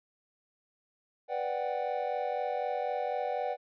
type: chord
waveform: triangle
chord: G major seventh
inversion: first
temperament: equal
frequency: 493.9 / 587.3 / 740 / 784 Hz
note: B4 / D5 / F#5 / G5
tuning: 0 / 0 / 0 / 0 cents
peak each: -34 / -34 / -33 / -35 dBFS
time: 1.28-3.57 s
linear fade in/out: 50 ms
effects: resampled to 11025 Hz